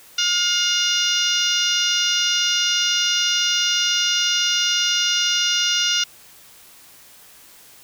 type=harmonic tone with a mistuned harmonic; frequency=711 Hz; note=F5; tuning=31 cents sharp; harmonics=2 / 3 / 4 / 5 / 6 / 7 / 8 / 9; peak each=-26 / -32 / -21 / -24 / -30 / -27 / -25 / -31 dBFS; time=0.18-6.04 s; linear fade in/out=5 ms; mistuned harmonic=6; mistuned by=-50 cents; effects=white hiss -47 dBFS RMS until 7.83 s